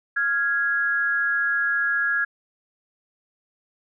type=tone pair together; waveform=sine; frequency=1396.9 / 1662.3 Hz; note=F6 / G#6; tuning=0 / +1 cents; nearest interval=minor third; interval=301 cents; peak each=-25 / -21 dBFS; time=0.16-2.25 s; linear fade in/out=10 ms; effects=none